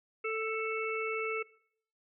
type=harmonic tone; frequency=441.6 Hz; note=A4; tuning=6 cents sharp; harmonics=1 / 3 / 5 / 6; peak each=-34 / -38 / -38 / -40 dBFS; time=0.24-1.43 s; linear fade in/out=10 ms; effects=noise-tail reverb RT60 0.6 s tail -21 dB re dry